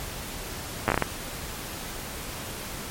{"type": "slowing click train", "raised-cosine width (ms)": 0.5, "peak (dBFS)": -6, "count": 7, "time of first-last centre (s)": [0.88, 1.023], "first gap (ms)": 9, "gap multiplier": 1.39, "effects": ["pink hiss -36 dBFS RMS until 2.9 s", "MP3 64 kbps"]}